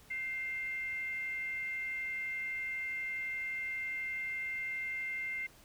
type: tone with frequency modulation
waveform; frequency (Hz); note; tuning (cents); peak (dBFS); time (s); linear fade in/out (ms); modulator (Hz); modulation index
sine; 2104; C7; +9; -35; 0.1-5.47; 10; 577; 0.29
effects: pink hiss -60 dBFS RMS until 5.64 s